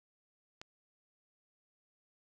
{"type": "click", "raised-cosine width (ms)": 0.2, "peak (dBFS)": -28, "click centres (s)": 0.615, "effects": []}